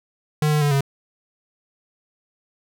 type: tone with pitch steps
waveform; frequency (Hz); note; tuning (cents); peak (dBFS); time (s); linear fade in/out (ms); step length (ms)
square; 151.5 / 150.6 / 145.5 / 138.3; D#3 / D3 / D3 / C#3; -46 / +44 / -16 / -4; -17; 0.42-0.808; 2; 97
effects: none